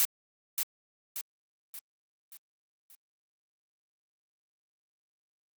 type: noise with echo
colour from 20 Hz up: blue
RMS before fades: -24 dBFS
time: 0-0.05 s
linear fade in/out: 0 ms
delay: 580 ms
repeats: 5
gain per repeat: -6 dB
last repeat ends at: 2.95 s
effects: Opus 48 kbps